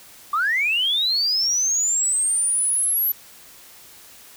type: linear sweep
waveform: sine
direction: up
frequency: 1136 to 11900 Hz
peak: -17 dBFS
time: 0.33-3.12 s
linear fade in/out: 5 ms
effects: tanh soft clip ceiling -13 dBFS + white hiss -46 dBFS RMS until 4.36 s